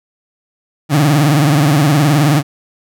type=tone with vibrato; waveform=30% pulse; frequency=146.83 Hz; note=D3; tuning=in tune; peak=-6 dBFS; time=0.89-2.43 s; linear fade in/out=50 ms; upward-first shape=triangle; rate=19 Hz; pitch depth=170 cents each way; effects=none